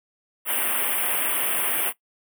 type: band-stop noise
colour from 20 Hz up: white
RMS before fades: -24 dBFS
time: 0.45-1.93 s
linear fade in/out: 50 ms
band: 3300 to 8700 Hz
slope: 96 dB/octave
effects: noise-tail reverb RT60 0.1 s tail -17 dB re dry + high-pass 300 Hz 12 dB/octave